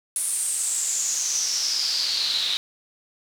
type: noise with band-pass filter sweep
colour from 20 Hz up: pink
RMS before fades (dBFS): -25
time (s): 0.16-2.57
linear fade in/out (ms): 0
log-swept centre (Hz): 9800 to 3700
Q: 7.8
effects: none